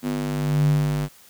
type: tone with high-pass filter sweep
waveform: square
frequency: 49.97 Hz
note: G1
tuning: 34 cents sharp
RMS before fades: -22 dBFS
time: 0.02-1.09 s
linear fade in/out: 50 ms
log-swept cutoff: 230 to 110 Hz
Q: 5.7
effects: white hiss -51 dBFS RMS until 1.29 s